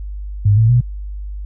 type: tone with pitch steps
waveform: sine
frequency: 102.6 / 111.89 / 122.01 Hz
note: G#2 / A2 / B2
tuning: -21 / +29 / -21 cents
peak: -8 dBFS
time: 0.45-0.81 s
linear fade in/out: 10 ms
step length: 120 ms
effects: added 50 Hz sine -24 dBFS peak until 1.45 s